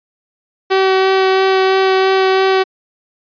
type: tone with vibrato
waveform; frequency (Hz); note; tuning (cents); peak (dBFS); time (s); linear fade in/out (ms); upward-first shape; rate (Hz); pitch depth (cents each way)
sawtooth; 381.1; G4; -49; -6; 0.7-2.64; 20; sine; 3; 9
effects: resampled to 11025 Hz